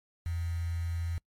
sine tone with quantisation, 84.3 Hz, E2, 39 cents sharp, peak -30 dBFS, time 0.26-1.18 s, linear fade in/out 0 ms, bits 8, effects noise-tail reverb RT60 0.1 s tail -26 dB re dry + MP3 64 kbps

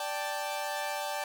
sawtooth chord, D suspended fourth, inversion none, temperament equal, 587.3 / 784 / 880 Hz, D5 / G5 / A5, 0 / 0 / 0 cents, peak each -33 dBFS, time 0-1.24 s, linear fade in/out 2 ms, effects none

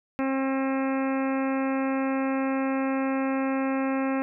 harmonic tone with a mistuned harmonic, 267.8 Hz, C4, 40 cents sharp, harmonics 1 / 2 / 3 / 4 / 5 / 6 / 7 / 8 / 9 / 10, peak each -25 / -31 / -35 / -37 / -39 / -41 / -42 / -43 / -44 / -45 dBFS, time 0.19-4.22 s, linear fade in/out 0 ms, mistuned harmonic 10, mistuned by -30 cents, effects none

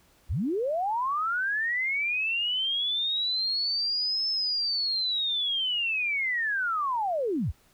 sine linear two-way sweep, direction up then down, 46.04 to 5274 to 46.04 Hz, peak -25 dBFS, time 0.29-7.52 s, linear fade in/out 20 ms, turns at 4.28 s, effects pink hiss -62 dBFS RMS until 7.73 s

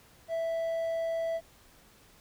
triangle tone, 659.3 Hz, E5, in tune, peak -27 dBFS, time 0.28-1.41 s, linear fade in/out 50 ms, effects pink hiss -59 dBFS RMS until 2.2 s

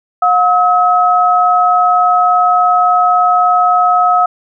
sine tone pair together, 719.5 / 1282 Hz, F#5 / E6, -49 / -49 cents, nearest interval minor seventh, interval 1000 cents, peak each -10 dBFS, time 0.22-4.26 s, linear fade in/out 5 ms, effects none

